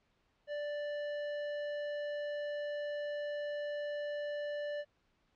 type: tone with tanh clipping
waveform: triangle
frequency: 587 Hz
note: D5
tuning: 1 cent flat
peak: -38 dBFS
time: 0.47-4.85 s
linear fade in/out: 50 ms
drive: 18 dB
effects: pink hiss -75 dBFS RMS until 5.35 s + low-pass 4000 Hz 12 dB/octave